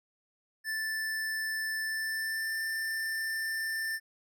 square tone with pitch glide, 1760 to 1783.5 Hz, A6 to A6, 0 to +23 cents, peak -32 dBFS, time 0.64-4 s, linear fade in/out 50 ms, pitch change +23 cents, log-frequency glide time 1.82-2.61 s, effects none

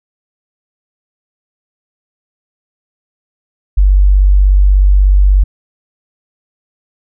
sine tone, 48.26 Hz, G1, 26 cents flat, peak -4 dBFS, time 3.77-5.44 s, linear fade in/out 10 ms, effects none

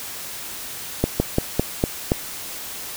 slowing click train, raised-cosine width 2 ms, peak -3 dBFS, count 6, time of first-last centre 1.04-2.119 s, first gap 160 ms, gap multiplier 1.15, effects white hiss -33 dBFS RMS until 2.96 s

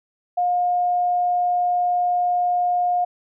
sine tone, 713 Hz, F5, 36 cents sharp, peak -17 dBFS, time 0.37-3.05 s, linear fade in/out 10 ms, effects none

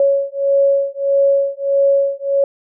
sine beating tone pair, 554.4 / 556 Hz, C#5 / C#5, 0 / +5 cents, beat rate 1.6 Hz, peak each -15 dBFS, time 0-2.44 s, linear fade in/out 2 ms, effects none

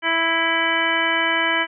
harmonic tone with a mistuned harmonic, 329.6 Hz, E4, in tune, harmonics 1 / 2 / 3 / 4 / 5 / 6 / 7 / 9, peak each -29 / -28 / -25 / -29 / -23 / -24 / -25 / -26 dBFS, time 0.02-1.67 s, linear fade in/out 50 ms, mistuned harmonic 9, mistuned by +24 cents, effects none

